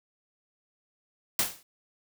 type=noise with exponential decay; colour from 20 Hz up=white; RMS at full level=-22 dBFS; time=1.39-1.63 s; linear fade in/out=2 ms; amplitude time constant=51 ms; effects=none